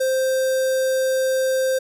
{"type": "tone with notch filter", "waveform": "square", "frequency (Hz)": 523.3, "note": "C5", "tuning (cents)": 0, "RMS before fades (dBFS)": -20, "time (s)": [0, 1.79], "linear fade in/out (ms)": 10, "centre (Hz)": 2500, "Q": 0.91, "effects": ["resampled to 32000 Hz", "10-bit"]}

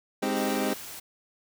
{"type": "chord", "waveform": "25% pulse", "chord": "Ab major seventh", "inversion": "none", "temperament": "equal with one note detuned", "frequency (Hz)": [206, 261.6, 311.1, 392], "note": ["Ab3", "C4", "Eb4", "G4"], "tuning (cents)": [-14, 0, 0, 0], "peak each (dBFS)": [-27, -26, -29, -30], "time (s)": [0.22, 0.74], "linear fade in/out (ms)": 10}
{"type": "noise", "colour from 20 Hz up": "white", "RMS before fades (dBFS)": -41, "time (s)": [0.36, 1], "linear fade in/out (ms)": 10}
{"effects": []}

